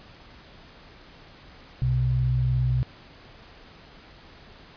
sine tone pair together, 63 / 126 Hz, B1 / B2, +35 / +35 cents, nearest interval octave, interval 1200 cents, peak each -27 / -21 dBFS, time 1.82-2.83 s, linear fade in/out 0 ms, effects pink hiss -49 dBFS RMS until 4.76 s + resampled to 11025 Hz

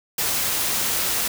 white noise, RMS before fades -23 dBFS, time 0.18-1.28 s, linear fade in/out 5 ms, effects none

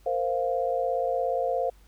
sine chord, Bb suspended second, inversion none, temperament equal, 466.2 / 523.3 / 698.5 Hz, Bb4 / C5 / F5, 0 / 0 / 0 cents, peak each -31 / -27 / -28 dBFS, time 0.06-1.7 s, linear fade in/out 5 ms, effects added 50 Hz sine -53 dBFS peak until 1.87 s + pink hiss -62 dBFS RMS until 1.87 s

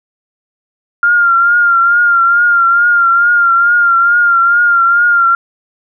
sine tone with vibrato, 1396.9 Hz, F6, in tune, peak -6 dBFS, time 1.03-5.35 s, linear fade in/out 2 ms, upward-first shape triangle, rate 2.3 Hz, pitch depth 48 cents each way, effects none

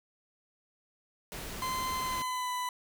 pink noise, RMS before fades -41 dBFS, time 1.32-2.22 s, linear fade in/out 0 ms
40% pulse tone with pitch glide, 1033 to 996.1 Hz, C6 to B5, -22 to +15 cents, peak -31 dBFS, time 1.62-2.69 s, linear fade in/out 2 ms, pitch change -63 cents, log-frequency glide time 1.99-2.5 s
effects none

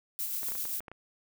violet noise with tremolo, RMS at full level -33 dBFS, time 0.19-0.8 s, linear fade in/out 0 ms, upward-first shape sine, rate 7.7 Hz, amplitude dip 35%
clicks, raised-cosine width 0.5 ms, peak -29 dBFS, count 8, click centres 0.432 / 0.486 / 0.52 / 0.553 / 0.654 / 0.805 / 0.882 / 0.916 s
effects none

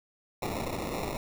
white noise with sample-and-hold, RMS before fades -34 dBFS, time 0.42-1.17 s, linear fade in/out 2 ms, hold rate 1575 Hz, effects none

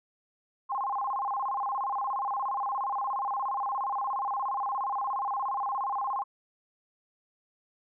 sine tone with vibrato, 925 Hz, A#5, 14 cents flat, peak -28 dBFS, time 0.69-6.24 s, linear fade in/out 20 ms, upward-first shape square, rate 17 Hz, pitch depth 240 cents each way, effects none

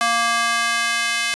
square tone with high-pass filter sweep, 233.1 Hz, A#3, in tune, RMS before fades -20 dBFS, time 0.01-1.34 s, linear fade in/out 0 ms, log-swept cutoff 970 to 2100 Hz, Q 1.4, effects resampled to 24000 Hz + 8-bit

